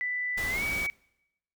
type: tone with pitch glide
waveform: sine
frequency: 1986 to 2268 Hz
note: B6 to C#7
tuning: +9 to +39 cents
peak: -28 dBFS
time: 0.01-0.9 s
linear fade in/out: 0 ms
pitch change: +230 cents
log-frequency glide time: 0.48-0.63 s
type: noise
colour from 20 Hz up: pink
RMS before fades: -37 dBFS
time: 0.37-0.87 s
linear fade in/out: 10 ms
effects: noise-tail reverb RT60 0.9 s tail -24 dB re dry